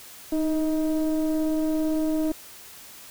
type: tone with frequency modulation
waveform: sine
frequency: 311.1 Hz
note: D#4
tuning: in tune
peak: -20 dBFS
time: 0.32-2.32 s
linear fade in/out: 5 ms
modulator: 320 Hz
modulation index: 0.7
effects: tanh soft clip ceiling -18 dBFS + white hiss -45 dBFS RMS until 3.1 s